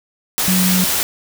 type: tone in noise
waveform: sine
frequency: 184.4 Hz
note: F#3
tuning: 6 cents flat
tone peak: -14 dBFS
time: 0.48-0.84 s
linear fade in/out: 0 ms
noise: white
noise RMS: -18 dBFS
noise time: 0.38-1.03 s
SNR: +1 dB
effects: none